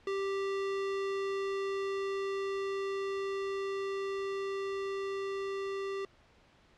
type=tone with level ramp; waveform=square; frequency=392 Hz; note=G4; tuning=in tune; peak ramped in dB=-32 to -35 dBFS; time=0.07-6.05 s; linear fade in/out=2 ms; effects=pink hiss -63 dBFS RMS until 6.77 s + low-pass 4000 Hz 12 dB/octave